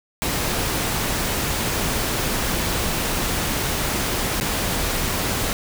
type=noise with dropouts; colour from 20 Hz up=pink; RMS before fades=-23 dBFS; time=0.22-5.53 s; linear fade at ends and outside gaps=0 ms; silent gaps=4.4-4.41 s; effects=none